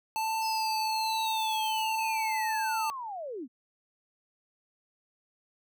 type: tone with vibrato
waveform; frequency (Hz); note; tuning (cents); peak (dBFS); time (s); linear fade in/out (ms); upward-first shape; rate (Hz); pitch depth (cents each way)
square; 880; A5; 0; -29; 0.16-2.9; 0; triangle; 1.2; 17
type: linear sweep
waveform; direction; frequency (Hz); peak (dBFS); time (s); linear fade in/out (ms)
sine; down; 5170 to 220; -35; 0.41-3.48; 50
type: noise with tremolo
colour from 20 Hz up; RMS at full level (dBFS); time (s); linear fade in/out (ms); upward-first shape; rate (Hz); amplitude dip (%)
violet; -46; 1.26-1.87; 10; sine; 8; 70
effects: none